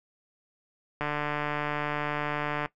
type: click train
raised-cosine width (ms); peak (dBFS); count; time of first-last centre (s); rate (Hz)
0.5; -15; 245; 1.01-2.659; 148
effects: noise-tail reverb RT60 0.1 s tail -18 dB re dry